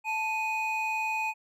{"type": "tone pair together", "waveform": "triangle", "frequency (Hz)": [879, 2490], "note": ["A5", "D#7"], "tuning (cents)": [-2, 1], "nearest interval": "octave + tritone", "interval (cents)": 1803, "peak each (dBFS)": -28, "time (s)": [0.04, 1.34], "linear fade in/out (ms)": 50, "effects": ["tanh soft clip ceiling -20 dBFS"]}